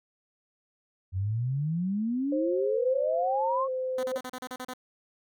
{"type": "exponential sweep", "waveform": "sine", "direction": "up", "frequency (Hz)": [89.6, 1114], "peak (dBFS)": -26, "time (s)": [1.12, 3.68], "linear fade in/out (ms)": 50}
{"type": "tone with vibrato", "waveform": "sine", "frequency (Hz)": 523.3, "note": "C5", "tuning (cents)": 0, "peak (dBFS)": -28, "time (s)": [2.32, 4.18], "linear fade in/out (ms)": 5, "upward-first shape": "square", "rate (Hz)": 1.1, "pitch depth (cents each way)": 26}
{"type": "tone bursts", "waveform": "10% pulse", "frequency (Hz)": 253.7, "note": "B3", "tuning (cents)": 47, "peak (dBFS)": -27, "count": 9, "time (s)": [3.98, 4.736], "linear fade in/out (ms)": 2, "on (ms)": 52, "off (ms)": 36}
{"effects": []}